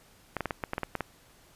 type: clicks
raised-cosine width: 0.5 ms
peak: -15 dBFS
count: 10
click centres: 0.367 / 0.407 / 0.457 / 0.508 / 0.638 / 0.734 / 0.781 / 0.833 / 0.953 / 1.007 s
effects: pink hiss -59 dBFS RMS until 1.55 s + resampled to 32000 Hz